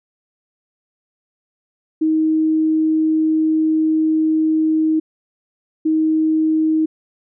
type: tone bursts at uneven times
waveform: sine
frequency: 315.1 Hz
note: D#4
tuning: 22 cents sharp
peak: -13 dBFS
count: 2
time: 2.01-5 / 5.85-6.86 s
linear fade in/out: 10 ms
effects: none